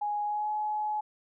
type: tone with pitch glide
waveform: sine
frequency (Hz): 830.6 to 847.6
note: G#5 to G#5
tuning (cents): 0 to +35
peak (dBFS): -28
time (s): 0.01-1.01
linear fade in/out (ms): 10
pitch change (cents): +35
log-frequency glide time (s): 0.24-0.5
effects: none